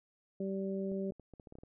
harmonic tone, 193.8 Hz, G3, 20 cents flat, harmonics 1 / 2 / 3, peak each -36 / -38 / -43 dBFS, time 0.4-1.11 s, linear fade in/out 5 ms
clicks, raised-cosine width 2 ms, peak -38 dBFS, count 10, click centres 0.918 / 1.121 / 1.197 / 1.337 / 1.398 / 1.472 / 1.524 / 1.554 / 1.586 / 1.635 s
effects none

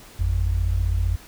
sine tone pair together, 51.88 / 87.31 Hz, G#1 / F2, -1 / 0 cents, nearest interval major sixth, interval 901 cents, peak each -21 dBFS, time 0.19-1.16 s, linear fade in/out 10 ms, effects tanh soft clip ceiling -11 dBFS + pink hiss -46 dBFS RMS until 1.27 s

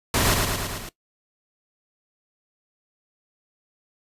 pink noise with echo, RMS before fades -21 dBFS, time 0.14-0.34 s, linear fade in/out 2 ms, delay 110 ms, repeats 5, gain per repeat -3 dB, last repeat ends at 0.89 s, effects noise-tail reverb RT60 0.1 s tail -18 dB re dry + resampled to 32000 Hz

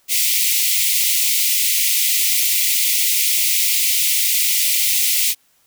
white high-pass noise, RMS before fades -17 dBFS, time 0.08-5.35 s, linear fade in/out 50 ms, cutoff 2000 Hz, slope 96 dB/octave, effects white hiss -59 dBFS RMS until 5.66 s

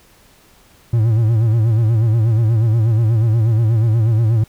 triangle tone with vibrato, 112.3 Hz, A2, 36 cents sharp, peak -9 dBFS, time 0.93-4.44 s, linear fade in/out 5 ms, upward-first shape sine, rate 8.3 Hz, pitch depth 93 cents each way, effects pink hiss -50 dBFS RMS until 4.48 s

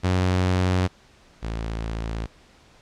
sawtooth tone pair in turn, 91.8 / 55.55 Hz, F#2 / A1, -13 / +17 cents, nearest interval major sixth, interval 870 cents, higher first, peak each -15 / -23 dBFS, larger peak first, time 0.03-0.88 / 1.42-2.27 s, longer neither, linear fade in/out 20 ms, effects pink hiss -54 dBFS RMS until 2.81 s + low-pass 6000 Hz 12 dB/octave

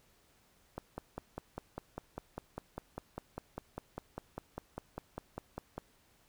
click train, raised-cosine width 1 ms, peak -25 dBFS, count 26, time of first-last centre 0.78-5.78 s, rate 5 Hz, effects pink hiss -68 dBFS RMS until 6.28 s

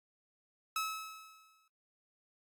sawtooth tone with exponential decay, 1294 Hz, E6, 32 cents flat, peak -28 dBFS, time 0.76-1.68 s, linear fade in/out 2 ms, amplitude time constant 200 ms, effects AAC 64 kbps

